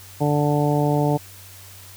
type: harmonic tone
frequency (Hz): 146.83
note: D3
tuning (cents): 0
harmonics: 1 / 2 / 3 / 4 / 5 / 6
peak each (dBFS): -20 / -23 / -25 / -26 / -27 / -28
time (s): 0.2-1.18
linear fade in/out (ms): 20
effects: added 95 Hz sine -45 dBFS peak until 1.96 s + white hiss -44 dBFS RMS until 1.96 s